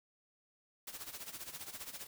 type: noise with tremolo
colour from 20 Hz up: white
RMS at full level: -44 dBFS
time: 0.87-2.07 s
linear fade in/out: 5 ms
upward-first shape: sine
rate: 15 Hz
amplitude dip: 75%
effects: none